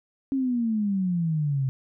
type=exponential sweep; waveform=sine; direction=down; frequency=274.9 to 130 Hz; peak=-22 dBFS; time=0.32-1.69 s; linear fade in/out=0 ms; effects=none